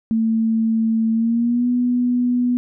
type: tone with pitch glide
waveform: sine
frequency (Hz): 224 to 245.7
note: A3 to B3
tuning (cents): +31 to -9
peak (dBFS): -15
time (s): 0.11-2.57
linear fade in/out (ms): 0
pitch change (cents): +160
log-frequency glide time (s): 1.12-1.68
effects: none